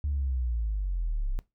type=linear sweep; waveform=sine; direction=down; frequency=74 to 30.01 Hz; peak=-25 dBFS; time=0.04-1.39 s; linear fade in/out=0 ms; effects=noise-tail reverb RT60 0.2 s tail -21 dB re dry + tanh soft clip ceiling -22 dBFS